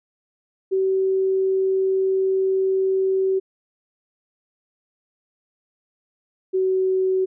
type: tone pair in turn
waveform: sine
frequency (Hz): 381.7 / 376.4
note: G4 / F#4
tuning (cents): -46 / +30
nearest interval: unison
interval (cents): 24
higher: first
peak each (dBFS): -17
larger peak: neither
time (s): 0.71-3.4 / 6.53-7.26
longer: first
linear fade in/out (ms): 20
effects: none